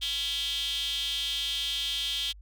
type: tone with high-pass filter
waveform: square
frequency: 152.7 Hz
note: D#3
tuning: 32 cents flat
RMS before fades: -31 dBFS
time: 0.01-2.33 s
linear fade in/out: 20 ms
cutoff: 3300 Hz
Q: 9.8
effects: added 50 Hz sine -46 dBFS peak until 2.41 s